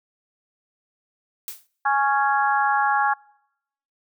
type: noise with exponential decay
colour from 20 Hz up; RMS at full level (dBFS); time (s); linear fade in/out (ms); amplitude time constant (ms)
blue; -29; 1.48-1.67; 1; 41
type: harmonic tone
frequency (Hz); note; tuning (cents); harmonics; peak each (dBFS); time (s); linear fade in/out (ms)
277.2; C#4; 0; 3 / 4 / 5 / 6; -20 / -24 / -25 / -25; 1.85-3.14; 10
effects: noise-tail reverb RT60 0.8 s tail -26 dB re dry